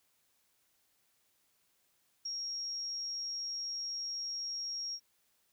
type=tone with ADSR envelope; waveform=sine; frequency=5588 Hz; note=F8; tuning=in tune; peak=-33 dBFS; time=2.25-5 s; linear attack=10 ms; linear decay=4 ms; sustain=-3 dB; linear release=62 ms; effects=white hiss -74 dBFS RMS until 5.52 s